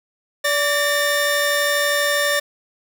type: tone pair together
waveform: sawtooth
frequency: 578.9 / 1809 Hz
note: D5 / A6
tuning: -25 / +48 cents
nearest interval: octave + minor sixth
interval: 1973 cents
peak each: -16 dBFS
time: 0.44-2.4 s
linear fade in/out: 10 ms
effects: none